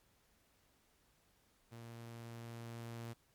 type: tone with level ramp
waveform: sawtooth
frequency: 116.5 Hz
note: A#2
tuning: 1 cent flat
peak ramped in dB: -46 to -40 dBFS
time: 1.71-3.14 s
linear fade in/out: 20 ms
effects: pink hiss -73 dBFS RMS until 3.34 s + MP3 96 kbps

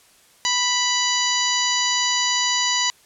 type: harmonic tone with a mistuned harmonic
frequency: 987.8 Hz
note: B5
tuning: in tune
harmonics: 1 / 2 / 3 / 4 / 5 / 6 / 7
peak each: -26 / -26 / -26 / -26 / -26 / -26 / -26 dBFS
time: 0.45-2.9 s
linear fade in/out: 0 ms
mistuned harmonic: 5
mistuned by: -57 cents
effects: white hiss -54 dBFS RMS until 3.05 s + low-pass 11000 Hz 12 dB/octave

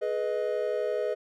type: chord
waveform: triangle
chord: G# minor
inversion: none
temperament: equal with one note detuned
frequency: 422.1 / 493.9 / 622.3 Hz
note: G#4 / B4 / D#5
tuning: +28 / 0 / 0 cents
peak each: -29 dBFS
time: 0.01-1.15 s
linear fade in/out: 20 ms
effects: none

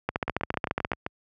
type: two click trains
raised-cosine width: 0.5 ms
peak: -14 / -10 dBFS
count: 7 / 13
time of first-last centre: 0.28-1.064 / 0.09-0.918 s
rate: 7.65 / 14.5 Hz
effects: high-pass 60 Hz 12 dB/octave

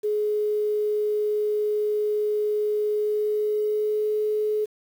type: tone with pitch glide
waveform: sine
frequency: 421.2 to 425.8 Hz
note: G#4 to G#4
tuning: +24 to +43 cents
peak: -21 dBFS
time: 0.03-4.66 s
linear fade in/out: 20 ms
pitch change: +19 cents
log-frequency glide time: 2.93-4.06 s
effects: 8-bit

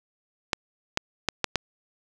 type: clicks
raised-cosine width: 0.2 ms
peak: -5 dBFS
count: 5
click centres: 0.532 / 0.974 / 1.287 / 1.443 / 1.557 s
effects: none

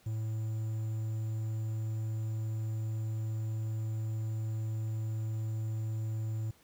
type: tone with quantisation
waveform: triangle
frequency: 110 Hz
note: A2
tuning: in tune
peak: -30 dBFS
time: 0.06-6.51 s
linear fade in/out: 5 ms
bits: 10
effects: pink hiss -64 dBFS RMS until 6.63 s

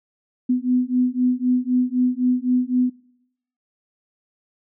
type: beating tone pair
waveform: sine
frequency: 248.6 / 252.5 Hz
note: B3 / B3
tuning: +12 / +39 cents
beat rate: 3.9 Hz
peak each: -20 dBFS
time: 0.49-2.9 s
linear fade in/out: 10 ms
effects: noise-tail reverb RT60 0.8 s tail -22 dB re dry

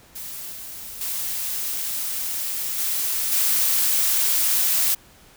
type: noise with level steps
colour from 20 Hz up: blue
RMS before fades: -34 / -36 / -27 / -24 / -20 dBFS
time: 0.15-4.95 s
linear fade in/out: 10 ms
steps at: 0.52 / 1.01 / 2.78 / 3.32 s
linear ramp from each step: 2 ms
effects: pink hiss -51 dBFS RMS until 5.36 s

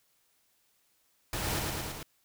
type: noise with echo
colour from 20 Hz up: pink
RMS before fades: -34 dBFS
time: 1.33-1.59 s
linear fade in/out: 2 ms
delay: 110 ms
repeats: 4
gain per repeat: -2 dB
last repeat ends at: 2.03 s
effects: white hiss -71 dBFS RMS until 2.24 s

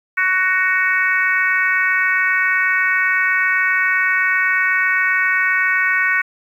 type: harmonic tone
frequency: 372.2 Hz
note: F#4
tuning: 10 cents sharp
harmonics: 3 / 4 / 5 / 6 / 7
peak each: -25 / -18 / -18 / -20 / -30 dBFS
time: 0.17-6.22 s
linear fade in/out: 10 ms
effects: 8-bit

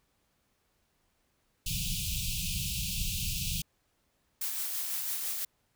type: band-stop noise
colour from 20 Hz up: pink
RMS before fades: -33 dBFS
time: 1.66-3.62 s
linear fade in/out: 5 ms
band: 190 to 2500 Hz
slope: 96 dB/octave
type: noise with tremolo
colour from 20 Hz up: blue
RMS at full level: -33 dBFS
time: 4.41-5.45 s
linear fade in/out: 5 ms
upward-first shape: sine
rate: 6 Hz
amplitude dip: 30%
effects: pink hiss -74 dBFS RMS until 5.75 s

